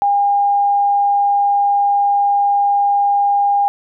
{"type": "tone", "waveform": "sine", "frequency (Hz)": 808, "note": "G#5", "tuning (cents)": -48, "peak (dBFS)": -11, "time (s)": [0.02, 3.68], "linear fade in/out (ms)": 0, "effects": []}